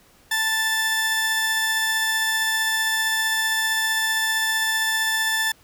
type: tone pair together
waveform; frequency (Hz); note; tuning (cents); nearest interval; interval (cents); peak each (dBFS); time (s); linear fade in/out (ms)
sawtooth; 887.7 / 1760; A5 / A6; +15 / 0; octave; 1185; -26 / -17; 0.31-5.52; 5
effects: pink hiss -55 dBFS RMS until 5.63 s